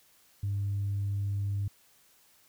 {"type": "tone", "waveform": "sine", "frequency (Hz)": 100, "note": "G2", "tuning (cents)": 35, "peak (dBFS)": -27, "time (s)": [0.43, 1.68], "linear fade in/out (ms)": 5, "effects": ["tanh soft clip ceiling -25 dBFS", "white hiss -63 dBFS RMS until 2.48 s"]}